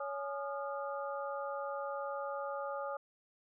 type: harmonic tone with a mistuned harmonic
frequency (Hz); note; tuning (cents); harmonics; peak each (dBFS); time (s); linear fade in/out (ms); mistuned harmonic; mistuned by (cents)
280; C#4; +18; 2 / 3 / 4 / 5; -39 / -44 / -42 / -49; 0-2.97; 5; 4; +150
effects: none